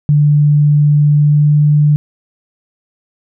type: tone with pitch glide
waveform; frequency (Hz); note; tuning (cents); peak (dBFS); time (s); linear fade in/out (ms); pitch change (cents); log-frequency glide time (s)
sine; 147.5 to 148.53; D3 to D3; +8 to +20; -6; 0.09-1.96; 0; +12; 1.15-1.55
effects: none